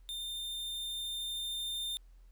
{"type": "tone with level ramp", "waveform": "45% pulse", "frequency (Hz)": 3613, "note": "A7", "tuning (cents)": 45, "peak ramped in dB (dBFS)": [-38, -35], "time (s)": [0.09, 1.97], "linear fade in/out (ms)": 0, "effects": ["added 42 Hz sine -54 dBFS peak until 2.31 s", "pink hiss -75 dBFS RMS until 2.31 s"]}